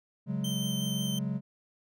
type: chord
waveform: triangle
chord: C# suspended fourth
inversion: none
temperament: equal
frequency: 138.59 / 185 / 207.7 Hz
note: C#3 / F#3 / G#3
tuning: 0 / 0 / 0 cents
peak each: -32 dBFS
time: 0.26-1.41 s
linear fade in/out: 50 ms
type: tone with vibrato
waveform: sawtooth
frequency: 3109 Hz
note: G7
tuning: 15 cents flat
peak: -32 dBFS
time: 0.44-1.19 s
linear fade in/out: 5 ms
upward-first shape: triangle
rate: 5.5 Hz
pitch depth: 11 cents each way
effects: none